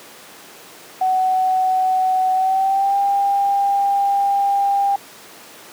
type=tone with pitch glide; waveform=sine; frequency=749 to 798.1 Hz; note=F#5 to G5; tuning=+21 to +31 cents; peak=-14 dBFS; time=1.01-4.96 s; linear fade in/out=5 ms; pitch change=+110 cents; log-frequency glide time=2.33-2.98 s; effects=pink hiss -40 dBFS RMS until 5.72 s + high-pass 300 Hz 12 dB/octave